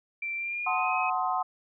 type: tone with pitch glide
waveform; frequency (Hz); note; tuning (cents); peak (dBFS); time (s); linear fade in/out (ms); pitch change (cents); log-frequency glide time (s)
sine; 2349 to 2532; D7 to D#7; 0 to +30; -30; 0.22-1.1; 5; +130; 0.36-0.97
type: chord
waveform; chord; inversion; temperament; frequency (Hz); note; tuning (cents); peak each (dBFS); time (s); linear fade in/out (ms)
sine; F# diminished seventh; none; equal with one note detuned; 740 / 880 / 1046.5 / 1260.4; F#5 / A5 / C6 / Eb6; 0 / 0 / 0 / +22; -29 / -34 / -30 / -33; 0.66-1.43; 10
effects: none